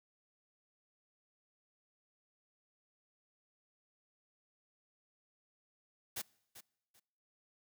white noise with echo, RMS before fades -40 dBFS, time 6.16-6.22 s, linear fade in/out 10 ms, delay 390 ms, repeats 2, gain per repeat -13 dB, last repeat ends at 7 s, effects noise-tail reverb RT60 0.9 s tail -25 dB re dry

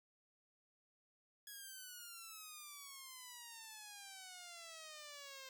5% pulse exponential sweep, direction down, 1675 to 523.3 Hz, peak -40 dBFS, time 1.47-5.49 s, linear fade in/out 2 ms, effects none

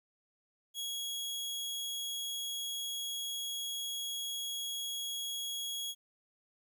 sawtooth tone, 3322 Hz, G#7, in tune, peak -33 dBFS, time 0.74-5.95 s, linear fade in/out 50 ms, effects 12-bit

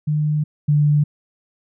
sine tone pair in turn, 151 / 147.81 Hz, D3 / D3, +48 / +11 cents, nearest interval unison, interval 37 cents, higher first, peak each -16 / -12 dBFS, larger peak second, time 0.07-0.44 / 0.68-1.04 s, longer first, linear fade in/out 10 ms, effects none

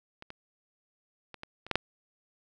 clicks, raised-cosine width 0.3 ms, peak -28 / -26 / -27 / -24 / -28 / -11 / -8 dBFS, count 7, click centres 0.224 / 0.304 / 1.343 / 1.434 / 1.666 / 1.713 / 1.756 s, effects none

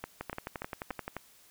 two click trains, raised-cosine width 0.5 ms, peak -21 / -21 dBFS, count 4 / 12, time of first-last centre 0.04-0.91 / 0.21-1.167 s, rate 3.45 / 11.5 Hz, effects white hiss -60 dBFS RMS until 1.5 s

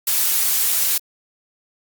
blue noise, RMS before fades -18 dBFS, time 0.07-0.98 s, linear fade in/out 5 ms, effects Opus 48 kbps

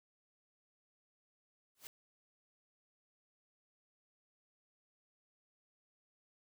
white noise with exponential growth, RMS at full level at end -45 dBFS, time 1.75-1.87 s, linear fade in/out 1 ms, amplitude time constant 25 ms, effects none

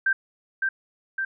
sine tone with echo, 1568 Hz, G6, in tune, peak -18 dBFS, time 0.06-0.13 s, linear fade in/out 5 ms, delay 560 ms, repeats 2, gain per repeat -3 dB, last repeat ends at 1.25 s, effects none

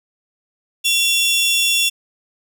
sawtooth tone pair together, 2735 / 3446 Hz, F7 / A7, -37 / -37 cents, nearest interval major third, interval 400 cents, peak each -14 dBFS, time 0.84-1.9 s, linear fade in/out 20 ms, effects none

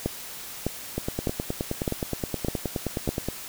two click trains, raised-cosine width 2 ms, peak -13 / -11 dBFS, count 23 / 6, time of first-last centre 0.98-3.286 / 0.06-3.09 s, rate 9.54 / 1.65 Hz, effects white hiss -39 dBFS RMS until 3.48 s

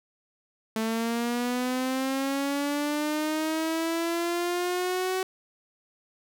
sawtooth linear sweep, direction up, 220 to 376.6 Hz, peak -22 dBFS, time 0.76-5.23 s, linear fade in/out 2 ms, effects none

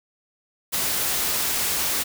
white noise, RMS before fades -24 dBFS, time 0.72-2.04 s, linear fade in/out 20 ms, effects none

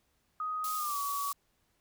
sine tone with pitch glide, 1251 to 1134 Hz, D#6 to C#6, +9 to +39 cents, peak -32 dBFS, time 0.4-1.32 s, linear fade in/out 2 ms, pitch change -170 cents, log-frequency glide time 0.77-0.98 s
white high-pass noise, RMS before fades -40 dBFS, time 0.64-1.33 s, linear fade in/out 2 ms, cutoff 4400 Hz, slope 12 dB/octave
effects pink hiss -74 dBFS RMS until 1.8 s

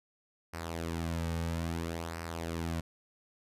sawtooth tone with flanger, 83.2 Hz, E2, 17 cents sharp, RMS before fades -36 dBFS, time 0.53-2.81 s, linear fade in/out 10 ms, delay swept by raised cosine 0.28 to 2.98 ms, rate 0.6 Hz, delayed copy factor -0.6, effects resampled to 32000 Hz

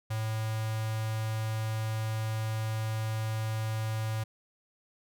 square tone with notch filter, 110 Hz, A2, in tune, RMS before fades -32 dBFS, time 0.1-4.24 s, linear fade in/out 10 ms, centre 310 Hz, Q 1.6, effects none

